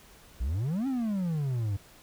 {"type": "exponential two-way sweep", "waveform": "triangle", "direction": "up then down", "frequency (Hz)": [55, 277.2, 95.2], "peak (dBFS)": -25, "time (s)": [0.4, 1.77], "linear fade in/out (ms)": 10, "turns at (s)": 0.87, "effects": ["pink hiss -55 dBFS RMS until 2.02 s"]}